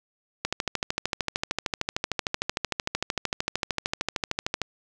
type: click train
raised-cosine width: 0.2 ms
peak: -8 dBFS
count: 56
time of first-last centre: 0.45-4.617 s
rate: 13.2 Hz
effects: none